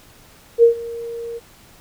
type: tone with ADSR envelope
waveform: sine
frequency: 466.2 Hz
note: A#4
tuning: in tune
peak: -5 dBFS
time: 0.58-1.4 s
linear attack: 50 ms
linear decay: 110 ms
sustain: -21 dB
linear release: 32 ms
effects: pink hiss -48 dBFS RMS until 1.8 s